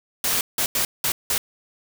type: noise bursts at uneven times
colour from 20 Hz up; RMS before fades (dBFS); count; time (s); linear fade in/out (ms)
white; -22; 5; 0.24-0.41 / 0.58-0.66 / 0.75-0.85 / 1.04-1.12 / 1.3-1.38; 2
effects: none